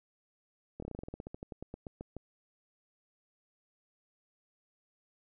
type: slowing click train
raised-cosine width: 2 ms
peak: -28 dBFS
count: 20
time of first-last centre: 0.8-2.167 s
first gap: 24 ms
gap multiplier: 1.11
effects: none